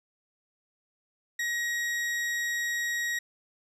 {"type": "tone", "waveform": "40% pulse", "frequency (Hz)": 1895, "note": "A#6", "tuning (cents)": 28, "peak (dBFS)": -27, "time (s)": [1.39, 3.19], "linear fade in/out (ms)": 5, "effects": ["low-pass 11000 Hz 12 dB/octave", "11-bit"]}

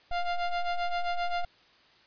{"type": "ring-modulated tone", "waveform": "square", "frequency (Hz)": 349.2, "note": "F4", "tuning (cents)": 0, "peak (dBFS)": -25, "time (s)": [0.11, 1.45], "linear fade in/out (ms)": 5, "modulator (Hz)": 353, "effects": ["white hiss -60 dBFS RMS until 2.06 s", "resampled to 11025 Hz"]}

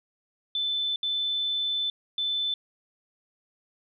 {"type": "tone bursts at uneven times", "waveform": "sine", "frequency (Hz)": 3520, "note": "A7", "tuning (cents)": 0, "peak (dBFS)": -25, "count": 3, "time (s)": [[0.55, 0.96], [1.03, 1.9], [2.18, 2.54]], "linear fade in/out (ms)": 2, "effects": []}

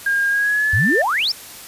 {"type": "tone with pitch glide", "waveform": "sine", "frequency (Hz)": [1617, 1783.8], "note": ["G#6", "A6"], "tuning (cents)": [-47, 23], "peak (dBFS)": -15, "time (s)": [0.06, 1.02], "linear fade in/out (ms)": 5, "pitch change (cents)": 170, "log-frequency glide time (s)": [0.29, 0.9]}
{"type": "exponential sweep", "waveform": "sine", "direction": "up", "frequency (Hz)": [82, 5600], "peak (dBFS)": -16, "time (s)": [0.73, 1.32], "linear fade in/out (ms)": 5}
{"effects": ["white hiss -37 dBFS RMS until 1.67 s", "resampled to 32000 Hz"]}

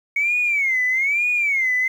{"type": "tone with vibrato", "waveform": "sine", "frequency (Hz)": 2217, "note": "C#7", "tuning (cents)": 0, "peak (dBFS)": -16, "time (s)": [0.16, 1.88], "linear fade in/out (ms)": 5, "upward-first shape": "sine", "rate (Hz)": 1.1, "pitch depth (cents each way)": 180, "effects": ["tanh soft clip ceiling -12 dBFS", "8-bit"]}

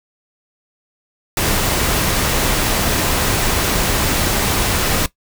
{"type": "noise", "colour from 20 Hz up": "pink", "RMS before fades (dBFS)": -17, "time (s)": [1.37, 5.06], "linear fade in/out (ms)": 2, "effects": ["noise-tail reverb RT60 0.1 s tail -17 dB re dry"]}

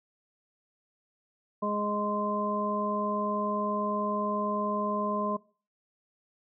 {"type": "harmonic tone", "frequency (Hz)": 207.7, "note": "G#3", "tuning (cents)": 0, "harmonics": [1, 2, 3, 5], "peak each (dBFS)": [-32, -36, -33, -31], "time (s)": [1.62, 5.37], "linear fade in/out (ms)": 10, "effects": ["noise-tail reverb RT60 0.4 s tail -22 dB re dry"]}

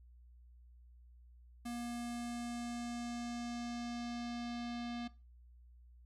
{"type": "tone with low-pass filter sweep", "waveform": "square", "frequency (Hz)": 238.3, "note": "A#3", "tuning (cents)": 38, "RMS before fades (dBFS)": -42, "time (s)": [1.65, 5.08], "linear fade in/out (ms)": 10, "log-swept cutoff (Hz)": [11000, 4000], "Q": 1.7, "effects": ["noise-tail reverb RT60 0.3 s tail -19 dB re dry", "added 60 Hz sine -57 dBFS peak until 6.05 s"]}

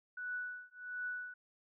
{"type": "tone with tremolo", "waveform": "sine", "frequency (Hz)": 1480, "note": "F#6", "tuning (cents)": 0, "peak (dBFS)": -36, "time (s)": [0.17, 1.34], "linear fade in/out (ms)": 5, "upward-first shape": "triangle", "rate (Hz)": 1.4, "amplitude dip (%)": 100, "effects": []}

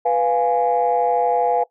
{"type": "chord", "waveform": "sine", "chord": "F diminished", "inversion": "second", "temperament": "equal", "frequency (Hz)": [493.9, 698.5, 830.6], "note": ["Cb5", "F5", "Ab5"], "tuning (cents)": [0, 0, 0], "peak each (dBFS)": -19, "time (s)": [0.05, 1.64], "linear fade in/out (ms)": 10, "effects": ["noise-tail reverb RT60 0.1 s tail -19 dB re dry", "tanh soft clip ceiling -8 dBFS"]}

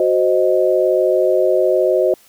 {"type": "chord", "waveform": "sine", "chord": "C diminished", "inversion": "second", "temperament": "equal", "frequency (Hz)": [370, 523.3, 622.3], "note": ["Gb4", "C5", "Eb5"], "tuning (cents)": [0, 0, 0], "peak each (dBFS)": -16, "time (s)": [0, 2.14], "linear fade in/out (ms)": 2, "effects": ["white hiss -50 dBFS RMS until 2.28 s"]}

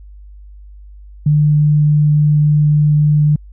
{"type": "tone", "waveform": "sine", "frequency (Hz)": 149.4, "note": "D3", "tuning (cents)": 30, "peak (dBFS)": -8, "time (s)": [1.26, 3.36], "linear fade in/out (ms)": 5, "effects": ["added 50 Hz sine -34 dBFS peak until 3.52 s"]}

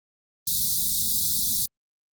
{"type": "band-stop noise", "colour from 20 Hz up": "white", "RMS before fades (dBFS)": -24, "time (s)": [0.47, 1.66], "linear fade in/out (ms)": 5, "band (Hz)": [240, 3600], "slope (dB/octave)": 96, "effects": ["Opus 32 kbps"]}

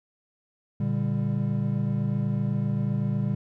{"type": "tone cluster", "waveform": "triangle", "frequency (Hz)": [117.3, 145.2, 198.4], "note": ["A#2", "D3", "G3"], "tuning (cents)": [11, -19, 21], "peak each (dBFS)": -26, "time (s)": [0.8, 3.35], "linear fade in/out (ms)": 5, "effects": []}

